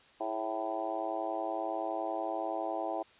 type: harmonic tone with a mistuned harmonic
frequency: 110 Hz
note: A2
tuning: in tune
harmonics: 3 / 4 / 5 / 6 / 7 / 8 / 9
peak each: -40 / -45 / -41 / -37 / -37 / -44 / -45 dBFS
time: 0.2-3.03 s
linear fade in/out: 10 ms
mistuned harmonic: 4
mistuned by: -75 cents
effects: white hiss -60 dBFS RMS until 3.19 s + resampled to 8000 Hz